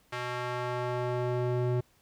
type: tone with band-pass filter sweep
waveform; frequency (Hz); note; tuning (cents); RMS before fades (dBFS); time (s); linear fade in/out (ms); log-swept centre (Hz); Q
square; 123.47; B2; 0; -31; 0.12-1.81; 10; 1700 to 280; 0.82
effects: pink hiss -66 dBFS RMS until 2.01 s